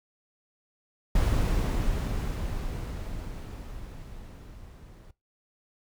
brown noise with level ramp, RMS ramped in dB -23 to -49 dBFS, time 1.15-5.11 s, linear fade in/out 5 ms, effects noise-tail reverb RT60 0.2 s tail -19 dB re dry

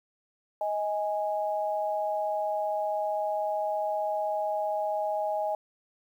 sine tone pair together, 629 / 828.5 Hz, D#5 / G#5, +19 / -4 cents, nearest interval perfect fourth, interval 477 cents, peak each -29 / -30 dBFS, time 0.61-5.55 s, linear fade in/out 2 ms, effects 10-bit

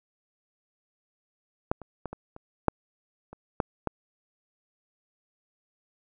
clicks, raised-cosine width 1 ms, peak -10 / -28 / -19 / -23 / -29 / -6 / -29 / -10 / -13 dBFS, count 9, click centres 1.715 / 1.817 / 2.057 / 2.13 / 2.364 / 2.683 / 3.33 / 3.602 / 3.873 s, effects none

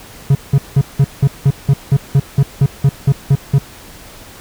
triangle tone bursts, 138.4 Hz, C#3, 2 cents flat, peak -4 dBFS, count 15, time 0.3-3.585 s, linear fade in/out 5 ms, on 51 ms, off 180 ms, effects pink hiss -37 dBFS RMS until 4.4 s

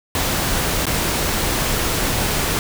pink noise with dropouts, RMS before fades -20 dBFS, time 0.15-2.59 s, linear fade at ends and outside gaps 1 ms, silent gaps 0.855-0.867 s, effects none

